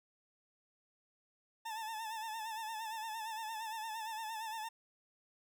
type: tone with vibrato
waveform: 40% pulse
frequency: 884 Hz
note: A5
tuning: 8 cents sharp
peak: -39 dBFS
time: 1.65-4.69 s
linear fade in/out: 10 ms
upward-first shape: sine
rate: 8.7 Hz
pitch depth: 60 cents each way
effects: none